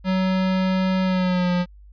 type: tone with pitch glide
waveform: square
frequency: 187.4 to 178.11 Hz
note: F#3 to F3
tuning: +22 to +34 cents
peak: -19 dBFS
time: 0.04-1.66 s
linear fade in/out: 50 ms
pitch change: -88 cents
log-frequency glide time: 1.03-1.52 s
effects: added 50 Hz sine -43 dBFS peak until 1.92 s + resampled to 11025 Hz